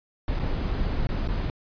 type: noise with dropouts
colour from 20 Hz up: brown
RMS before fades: -26 dBFS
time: 0.28-1.5 s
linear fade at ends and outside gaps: 1 ms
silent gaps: 0.392-0.397 / 1.07-1.09 / 1.276-1.287 s
effects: resampled to 11025 Hz